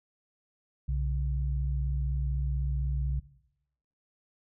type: tone pair together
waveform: sine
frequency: 62.71 / 138.59 Hz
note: B1 / C#3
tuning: +27 / 0 cents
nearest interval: octave + major second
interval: 1373 cents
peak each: -28 / -33 dBFS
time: 0.88-3.2 s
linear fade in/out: 10 ms
effects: noise-tail reverb RT60 0.8 s tail -17 dB re dry